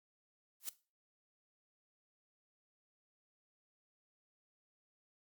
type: noise with exponential growth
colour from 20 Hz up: blue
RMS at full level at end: -35 dBFS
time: 0.6-0.69 s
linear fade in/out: 2 ms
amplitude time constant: 19 ms
effects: noise-tail reverb RT60 0.3 s tail -17 dB re dry + Opus 48 kbps